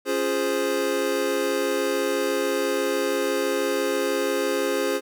square chord, Db major seventh, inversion none, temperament equal, 277.2 / 349.2 / 415.3 / 523.3 Hz, Db4 / F4 / Ab4 / C5, 0 / 0 / 0 / 0 cents, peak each -31 / -30 / -27 / -27 dBFS, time 0.05-5.01 s, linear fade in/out 50 ms, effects none

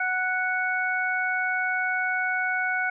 harmonic tone, 740 Hz, F#5, in tune, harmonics 1 / 2 / 3, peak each -30 / -25 / -30 dBFS, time 0-2.9 s, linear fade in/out 5 ms, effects none

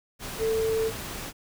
sine tone in noise, 445 Hz, A4, 20 cents sharp, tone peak -23 dBFS, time 0.38-0.92 s, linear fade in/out 50 ms, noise pink, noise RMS -36 dBFS, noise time 0.19-1.33 s, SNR +10 dB, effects none

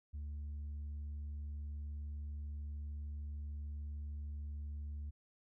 sine tone, 73.42 Hz, D2, in tune, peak -38 dBFS, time 0.13-5.11 s, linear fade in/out 20 ms, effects tanh soft clip ceiling -40 dBFS

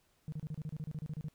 sine tone bursts, 153.4 Hz, D#3, 24 cents flat, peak -35 dBFS, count 14, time 0.28-1.284 s, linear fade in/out 0 ms, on 42 ms, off 32 ms, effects tanh soft clip ceiling -34 dBFS + pink hiss -72 dBFS RMS until 1.34 s

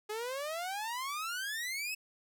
sawtooth exponential sweep, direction up, 415.3 to 2637 Hz, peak -32 dBFS, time 0.09-1.95 s, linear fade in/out 10 ms, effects none

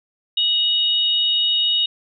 sine tone pair together, 2924 / 3737 Hz, F#7 / A#7, -21 / +4 cents, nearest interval major third, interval 425 cents, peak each -19 / -18 dBFS, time 0.37-1.86 s, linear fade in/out 5 ms, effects none

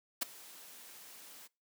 white noise with ADSR envelope, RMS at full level -30 dBFS, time 0.21-1.48 s, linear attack 15 ms, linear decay 9 ms, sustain -23 dB, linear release 23 ms, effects noise-tail reverb RT60 0.3 s tail -25 dB re dry + high-pass 200 Hz 12 dB/octave

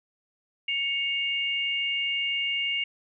sine tone pair together, 2217 / 2816 Hz, C#7 / F7, 0 / +14 cents, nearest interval major third, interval 414 cents, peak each -29 / -27 dBFS, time 0.68-2.84 s, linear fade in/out 5 ms, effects none

